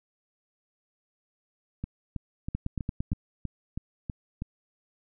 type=two click trains; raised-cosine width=5 ms; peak=-20 / -17 dBFS; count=9 / 6; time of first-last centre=1.84-4.421 / 2.55-3.119 s; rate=3.1 / 8.79 Hz; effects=none